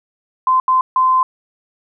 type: tone bursts at uneven times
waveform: sine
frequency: 1033 Hz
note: C6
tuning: 22 cents flat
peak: -10 dBFS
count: 3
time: 0.47-0.6 / 0.68-0.81 / 0.96-1.23 s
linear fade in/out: 2 ms
effects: none